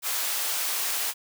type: high-pass noise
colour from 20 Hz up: white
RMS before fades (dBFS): -28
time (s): 0.02-1.14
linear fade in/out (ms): 50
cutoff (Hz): 580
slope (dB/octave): 12
effects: none